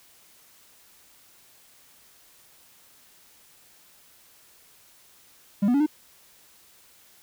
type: tone with pitch steps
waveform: triangle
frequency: 200.7 / 244.6 / 283.1 / 303.5 Hz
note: G3 / B3 / C#4 / D#4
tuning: +41 / -16 / +37 / -43 cents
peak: -16 dBFS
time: 5.62-5.864 s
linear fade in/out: 10 ms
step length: 61 ms
effects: white hiss -56 dBFS RMS until 7.22 s